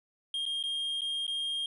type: tone with dropouts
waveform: triangle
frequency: 3223 Hz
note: G7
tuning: 47 cents sharp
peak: -29 dBFS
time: 0.34-1.66 s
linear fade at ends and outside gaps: 2 ms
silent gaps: 0.455-0.462 / 0.628-0.637 / 1.009-1.017 / 1.267-1.278 s
effects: resampled to 32000 Hz